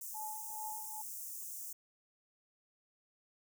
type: high-pass noise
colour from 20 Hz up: white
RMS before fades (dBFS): -45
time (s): 0.01-1.73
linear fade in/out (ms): 5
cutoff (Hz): 6100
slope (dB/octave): 48
type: tone with tremolo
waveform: sine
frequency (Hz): 862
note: A5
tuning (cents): -36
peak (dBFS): -40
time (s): 0.14-1.02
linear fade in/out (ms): 10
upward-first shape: triangle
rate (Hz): 2.4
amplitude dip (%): 85
effects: none